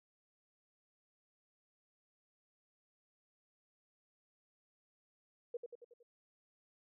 sine tone with echo, 477.7 Hz, A#4, 42 cents sharp, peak -37 dBFS, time 5.54-5.57 s, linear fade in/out 5 ms, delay 92 ms, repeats 5, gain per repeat -5 dB, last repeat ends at 6.03 s, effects none

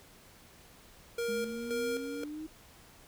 square tone with tremolo, 469.4 Hz, A#4, 12 cents sharp, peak -32 dBFS, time 1.18-2.24 s, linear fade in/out 5 ms, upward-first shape square, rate 1.9 Hz, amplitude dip 60%
sine exponential sweep, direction up, 207.7 to 317.9 Hz, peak -38 dBFS, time 1.28-2.47 s, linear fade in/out 10 ms
effects pink hiss -57 dBFS RMS until 3.07 s

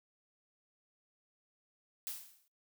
blue noise with exponential decay, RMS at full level -38 dBFS, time 2.07-2.48 s, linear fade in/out 0 ms, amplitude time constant 89 ms, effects noise-tail reverb RT60 0.3 s tail -25 dB re dry

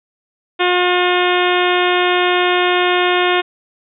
harmonic tone, 358.5 Hz, F4, 45 cents sharp, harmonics 1 / 2 / 3 / 4 / 5 / 6 / 7 / 8 / 9 / 10, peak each -16 / -19 / -21 / -22 / -23 / -24 / -24 / -25 / -26 / -26 dBFS, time 0.59-3.42 s, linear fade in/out 20 ms, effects none

